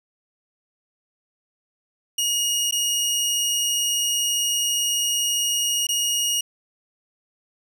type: tone with dropouts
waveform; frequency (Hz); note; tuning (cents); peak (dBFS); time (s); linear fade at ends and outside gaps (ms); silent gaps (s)
20% pulse; 2873; F7; +48; -15; 2.18-6.41; 5; 2.711-2.723 / 5.869-5.888
effects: none